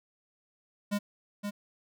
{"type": "tone with echo", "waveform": "square", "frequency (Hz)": 204.5, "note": "G#3", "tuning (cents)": -26, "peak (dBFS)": -28, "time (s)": [0.91, 0.99], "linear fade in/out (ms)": 20, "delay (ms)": 520, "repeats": 1, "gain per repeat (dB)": -5, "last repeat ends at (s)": 1.51, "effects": []}